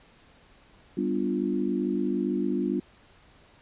sine chord, G dominant seventh, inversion none, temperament equal, 196 / 246.9 / 293.7 / 349.2 Hz, G3 / B3 / D4 / F4, 0 / 0 / 0 / 0 cents, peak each -30 dBFS, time 0.97-2.8 s, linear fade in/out 5 ms, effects pink hiss -57 dBFS RMS until 3.61 s + resampled to 8000 Hz

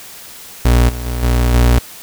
35% pulse tone with level steps, 60.4 Hz, B1, 38 cents flat, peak -6 / -20 / -16 / -9 / -6 dBFS, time 0.65-1.79 s, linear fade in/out 5 ms, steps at 0.88 / 1.05 / 1.22 / 1.53 s, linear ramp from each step 20 ms, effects white hiss -35 dBFS RMS until 2.02 s

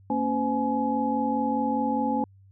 sine tone cluster, 229.9 / 274.8 / 512 / 844 Hz, A#3 / C#4 / C5 / G#5, -24 / -15 / -38 / +28 cents, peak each -28 / -28 / -32 / -27 dBFS, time 0.1-2.24 s, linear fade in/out 2 ms, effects added 97 Hz sine -51 dBFS peak until 2.51 s

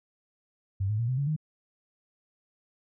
sine tone with pitch steps, 97.3 / 106.72 / 117.05 / 128.39 / 140.82 / 154.45 Hz, G2 / G#2 / A#2 / C3 / C#3 / D#3, -12 / +48 / +8 / -32 / +28 / -12 cents, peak -25 dBFS, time 0.8-1.364 s, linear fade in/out 10 ms, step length 94 ms, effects none

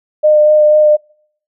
sine tone with vibrato, 606 Hz, D#5, 46 cents flat, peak -5 dBFS, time 0.23-0.97 s, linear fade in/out 20 ms, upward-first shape sine, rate 4.1 Hz, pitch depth 13 cents each way, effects noise-tail reverb RT60 0.6 s tail -26 dB re dry

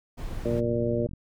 brown noise, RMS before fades -34 dBFS, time 0.17-0.61 s, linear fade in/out 20 ms
harmonic tone, 117.9 Hz, A#2, 20 cents sharp, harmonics 1 / 2 / 3 / 4 / 5, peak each -30 / -30 / -30 / -30 / -30 dBFS, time 0.45-1.07 s, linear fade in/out 5 ms
click train, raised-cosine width 5 ms, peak -28 dBFS, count 31, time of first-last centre 0.47-1.135 s, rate 45.1 Hz
effects none

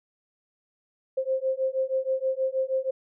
sine beating tone pair, 523.3 / 529.6 Hz, C5 / C5, 0 / +21 cents, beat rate 6.3 Hz, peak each -27 / -27 dBFS, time 1.17-2.91 s, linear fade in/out 10 ms, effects none

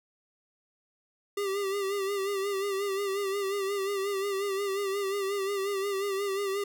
square tone with vibrato, 395.8 Hz, G4, 17 cents sharp, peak -29 dBFS, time 1.37-6.64 s, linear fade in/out 5 ms, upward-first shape sine, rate 5.6 Hz, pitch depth 54 cents each way, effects none

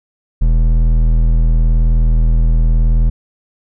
sine tone with hard clipping, 40.46 Hz, E1, 32 cents flat, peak -10 dBFS, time 0.41-3.1 s, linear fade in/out 10 ms, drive 9 dB, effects none

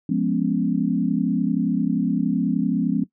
sine chord, C# dominant seventh, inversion first, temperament equal, 174.61 / 207.7 / 246.9 / 277.2 Hz, E#3 / G#3 / B3 / C#4, 0 / 0 / 0 / 0 cents, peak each -24 dBFS, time 0.09-3.04 s, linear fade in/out 5 ms, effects noise-tail reverb RT60 0.1 s tail -17 dB re dry

